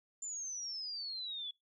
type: exponential sweep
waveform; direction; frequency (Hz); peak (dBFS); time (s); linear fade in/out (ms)
sine; down; 7250 to 3381; -39; 0.22-1.51; 5
effects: noise-tail reverb RT60 0.2 s tail -25 dB re dry